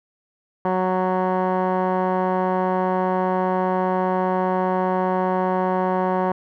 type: tone with low-pass filter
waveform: 15% pulse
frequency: 185 Hz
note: F#3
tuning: in tune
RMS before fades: -21 dBFS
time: 0.65-6.32 s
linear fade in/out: 2 ms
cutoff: 1100 Hz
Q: 4.9
effects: none